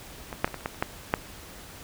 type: clicks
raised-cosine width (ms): 0.5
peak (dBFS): -20 / -6 / -21 / -19 / -30 / -13 / -30 / -9 / -6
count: 9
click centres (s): 0.328 / 0.445 / 0.477 / 0.543 / 0.608 / 0.659 / 0.746 / 0.825 / 1.139
effects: pink hiss -45 dBFS RMS until 1.83 s